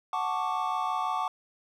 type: chord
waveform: triangle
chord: D major seventh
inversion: first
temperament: equal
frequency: 740 / 880 / 1108.7 / 1174.7 Hz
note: F#5 / A5 / C#6 / D6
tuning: 0 / 0 / 0 / 0 cents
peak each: -31 dBFS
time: 0.13-1.28 s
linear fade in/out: 2 ms
effects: none